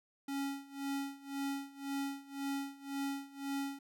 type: tone with tremolo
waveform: square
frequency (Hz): 277.2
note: C#4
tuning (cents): 0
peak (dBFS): -35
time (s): 0.28-3.79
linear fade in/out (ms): 5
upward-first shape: sine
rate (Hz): 1.9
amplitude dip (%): 90
effects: none